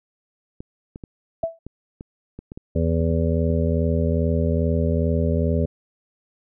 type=clicks; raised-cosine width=3 ms; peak=-22 dBFS; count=12; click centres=0.605 / 0.959 / 1.038 / 1.438 / 1.666 / 2.009 / 2.39 / 2.519 / 2.575 / 3.008 / 3.11 / 3.503 s
type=tone with exponential decay; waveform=sine; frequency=660 Hz; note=E5; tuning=2 cents sharp; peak=-17 dBFS; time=1.43-1.59 s; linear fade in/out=5 ms; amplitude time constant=33 ms
type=harmonic tone; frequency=82.41 Hz; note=E2; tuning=in tune; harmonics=1 / 2 / 3 / 5 / 6 / 7; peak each=-21 / -24 / -26 / -28 / -29 / -29 dBFS; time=2.75-5.66 s; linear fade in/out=10 ms
effects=none